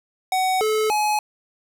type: tone with pitch steps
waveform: square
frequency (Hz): 750 / 432.6 / 845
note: F#5 / A4 / G#5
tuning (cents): +23 / -29 / +30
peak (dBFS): -19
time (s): 0.32-1.19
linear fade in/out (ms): 2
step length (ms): 290
effects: none